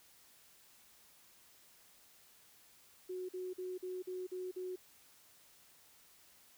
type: tone bursts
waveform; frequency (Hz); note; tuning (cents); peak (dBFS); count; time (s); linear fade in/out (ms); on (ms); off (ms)
sine; 367.4; F#4; -12; -39; 7; 3.09-4.76; 10; 200; 45
effects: white hiss -64 dBFS RMS until 6.57 s